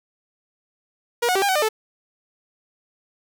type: tone with pitch steps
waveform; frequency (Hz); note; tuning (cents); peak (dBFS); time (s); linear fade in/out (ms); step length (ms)
sawtooth; 476.3 / 731 / 387.6 / 804 / 754 / 603 / 436.4; A#4 / F#5 / G4 / G5 / F#5 / D5 / A4; +37 / -21 / -20 / +44 / +32 / +46 / -14; -14; 1.22-1.689; 10; 67
effects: none